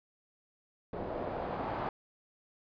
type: noise with low-pass filter sweep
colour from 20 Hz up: white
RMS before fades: -37 dBFS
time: 0.93-1.89 s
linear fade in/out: 2 ms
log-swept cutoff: 550 to 950 Hz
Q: 1.5
effects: resampled to 11025 Hz